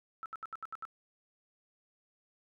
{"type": "tone bursts", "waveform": "sine", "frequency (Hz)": 1319, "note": "E6", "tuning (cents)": 1, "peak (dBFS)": -38, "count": 7, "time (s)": [0.23, 0.852], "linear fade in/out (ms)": 0, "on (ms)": 28, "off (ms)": 71, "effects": []}